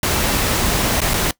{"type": "noise with dropouts", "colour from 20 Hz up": "pink", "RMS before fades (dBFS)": -18, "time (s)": [0.03, 1.31], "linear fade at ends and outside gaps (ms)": 2, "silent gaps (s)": [[1.005, 1.016], [1.136, 1.14]], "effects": ["noise-tail reverb RT60 0.1 s tail -20 dB re dry"]}